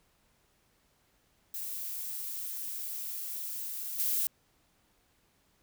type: noise with level steps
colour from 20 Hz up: violet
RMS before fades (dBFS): -38 / -30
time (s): 1.54-4.27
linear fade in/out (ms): 2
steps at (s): 3.98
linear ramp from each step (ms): 20
effects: pink hiss -70 dBFS RMS until 5.62 s